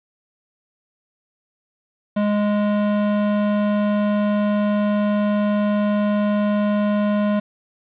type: tone with band-pass filter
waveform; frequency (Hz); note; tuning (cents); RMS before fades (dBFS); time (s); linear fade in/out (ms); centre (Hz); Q
square; 207.5; G#3; -1; -19; 2.16-7.4; 10; 470; 0.69
effects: resampled to 8000 Hz + 7-bit